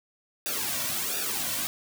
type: noise with flanger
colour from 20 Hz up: white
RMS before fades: -30 dBFS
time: 0.46-1.67 s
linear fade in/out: 0 ms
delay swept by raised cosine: 0.94 to 2.44 ms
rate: 1.4 Hz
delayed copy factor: -1
effects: none